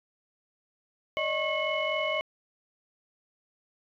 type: tone cluster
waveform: sine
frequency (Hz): 580 / 624 / 1094 / 2174 / 2979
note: D5 / D#5 / C#6 / C#7 / F#7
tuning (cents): -22 / +5 / -23 / -34 / +11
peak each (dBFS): -34 / -30 / -34 / -31 / -35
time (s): 1.17-2.21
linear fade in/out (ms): 0
effects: tanh soft clip ceiling -18 dBFS